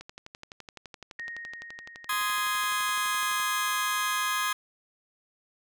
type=click train; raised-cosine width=0.2 ms; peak=-25 dBFS; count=41; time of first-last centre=0.01-3.4 s; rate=11.8 Hz
type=tone with exponential decay; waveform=sine; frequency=1864.7 Hz; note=A#6; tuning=in tune; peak=-34 dBFS; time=1.19-3.86 s; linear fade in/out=1 ms; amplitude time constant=580 ms
type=chord; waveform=sawtooth; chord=Ab major; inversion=first; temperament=just; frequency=1038.3 / 1245.9 / 1661.2 Hz; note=C6 / Eb6 / Ab6; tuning=-14 / +2 / 0 cents; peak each=-27 dBFS; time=2.09-4.53 s; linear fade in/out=5 ms
effects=none